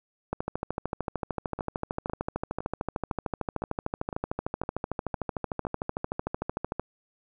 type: two click trains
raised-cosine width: 1 ms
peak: -15 / -20 dBFS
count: 87 / 9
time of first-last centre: 0.33-6.796 / 1.59-5.651 s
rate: 13.3 / 1.97 Hz
effects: none